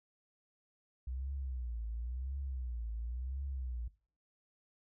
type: tone with vibrato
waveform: sine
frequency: 61.74 Hz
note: B1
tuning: in tune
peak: -37 dBFS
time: 1.07-3.88 s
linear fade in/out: 5 ms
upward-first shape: triangle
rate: 0.95 Hz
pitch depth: 210 cents each way
effects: noise-tail reverb RT60 0.4 s tail -19 dB re dry